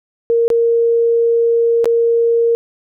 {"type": "tone with dropouts", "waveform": "sine", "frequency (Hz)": 464.8, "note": "A#4", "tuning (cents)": -5, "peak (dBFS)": -10, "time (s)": [0.3, 2.55], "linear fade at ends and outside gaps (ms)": 0, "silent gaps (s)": [[0.48, 0.502], [1.844, 1.856]], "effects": []}